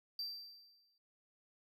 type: tone with exponential decay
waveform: triangle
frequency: 4688 Hz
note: D8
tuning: 4 cents flat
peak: -36 dBFS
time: 0.19-0.98 s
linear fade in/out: 2 ms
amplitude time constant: 170 ms
effects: none